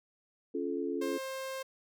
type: chord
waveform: sine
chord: Db augmented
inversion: none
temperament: just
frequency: 277.2 / 346.5 / 433.1 Hz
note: Db4 / F4 / A4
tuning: 0 / -14 / -27 cents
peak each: -36 dBFS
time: 0.54-1.18 s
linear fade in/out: 10 ms
type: tone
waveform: sawtooth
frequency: 530 Hz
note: C5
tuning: 22 cents sharp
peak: -33 dBFS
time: 1.01-1.63 s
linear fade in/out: 10 ms
effects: none